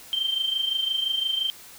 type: tone with amplitude modulation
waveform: sine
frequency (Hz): 3136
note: G7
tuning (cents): 0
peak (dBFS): -20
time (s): 0.13-1.5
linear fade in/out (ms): 0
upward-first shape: sine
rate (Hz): 25.8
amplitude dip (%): 65
effects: white hiss -46 dBFS RMS until 1.78 s

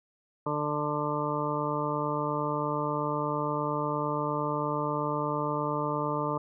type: harmonic tone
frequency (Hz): 148.5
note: D3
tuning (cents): +20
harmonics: 1 / 2 / 3 / 4 / 6 / 7 / 8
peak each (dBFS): -35 / -35 / -35 / -35 / -35 / -35 / -35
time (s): 0.46-6.38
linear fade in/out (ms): 5
effects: none

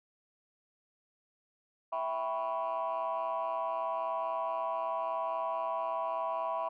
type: chord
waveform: sine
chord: C# half-diminished seventh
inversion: first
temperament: equal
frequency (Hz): 659.3 / 784 / 987.8 / 1108.7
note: E5 / G5 / B5 / C#6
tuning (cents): 0 / 0 / 0 / 0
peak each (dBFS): -34 / -39 / -34 / -38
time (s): 1.92-6.69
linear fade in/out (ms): 10
effects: tanh soft clip ceiling -26 dBFS

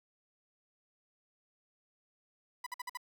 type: tone bursts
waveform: 30% pulse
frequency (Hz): 990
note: B5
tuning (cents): +4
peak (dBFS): -35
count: 5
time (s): 2.64-2.973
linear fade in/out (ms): 5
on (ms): 25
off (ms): 52
effects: none

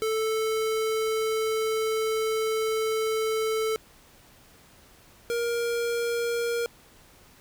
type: tone pair in turn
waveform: square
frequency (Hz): 440 / 470.4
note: A4 / A#4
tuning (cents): 0 / +16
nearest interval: minor second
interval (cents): 116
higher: second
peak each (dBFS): -25 / -26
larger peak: first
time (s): 0.02-3.76 / 5.3-6.66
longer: first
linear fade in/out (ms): 0
effects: pink hiss -55 dBFS RMS until 7.4 s

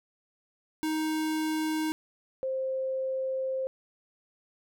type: tone pair in turn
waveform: square / sine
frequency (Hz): 312.9 / 526.2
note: D#4 / C5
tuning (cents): +10 / +10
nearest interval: major sixth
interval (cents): 900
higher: second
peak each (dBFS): -28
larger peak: neither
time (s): 0.83-1.92 / 2.43-3.67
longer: second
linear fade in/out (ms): 0
effects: none

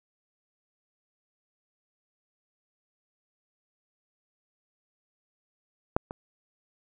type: clicks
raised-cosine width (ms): 1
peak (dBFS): -8 / -22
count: 2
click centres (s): 5.965 / 6.109
effects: none

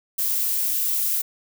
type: noise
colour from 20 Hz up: violet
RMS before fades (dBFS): -23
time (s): 0.18-1.22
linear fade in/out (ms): 10
effects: none

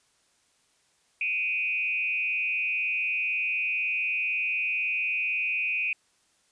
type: tone with frequency modulation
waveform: sine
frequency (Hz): 2489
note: D#7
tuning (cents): 0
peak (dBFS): -25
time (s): 1.21-5.93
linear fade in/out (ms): 2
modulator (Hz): 180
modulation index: 0.78
effects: white hiss -67 dBFS RMS until 6.51 s + resampled to 22050 Hz

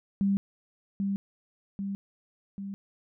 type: tone with echo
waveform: sine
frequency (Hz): 197.6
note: G3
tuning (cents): +14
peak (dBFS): -22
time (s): 0.21-0.37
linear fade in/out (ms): 0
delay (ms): 790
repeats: 3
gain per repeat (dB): -4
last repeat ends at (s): 2.74
effects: none

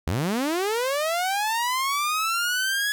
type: linear sweep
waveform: sawtooth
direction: up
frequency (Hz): 68.6 to 1693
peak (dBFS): -19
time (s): 0.07-2.92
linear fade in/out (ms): 0
effects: none

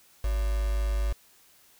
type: tone with quantisation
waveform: sine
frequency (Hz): 51.91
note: G#1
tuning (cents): 0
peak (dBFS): -24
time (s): 0.24-1.13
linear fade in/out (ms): 5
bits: 6
effects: white hiss -59 dBFS RMS until 1.79 s

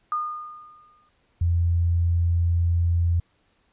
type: tone with exponential decay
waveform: sine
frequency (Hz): 1221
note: D#6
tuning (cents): -33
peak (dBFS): -21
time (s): 0.12-1.09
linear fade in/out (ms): 1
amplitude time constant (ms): 210
type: tone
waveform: sine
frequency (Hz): 85.4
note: F2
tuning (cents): -38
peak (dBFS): -18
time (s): 1.41-3.2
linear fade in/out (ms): 5
effects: pink hiss -66 dBFS RMS until 3.72 s + resampled to 8000 Hz

